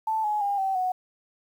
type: tone with pitch steps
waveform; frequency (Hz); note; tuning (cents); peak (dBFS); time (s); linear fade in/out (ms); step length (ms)
sine; 880 / 842.2 / 806 / 771.4 / 738.3; A5 / G#5 / G5 / G5 / F#5; 0 / +24 / +48 / -28 / -4; -23; 0.07-0.92; 5; 170
effects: 9-bit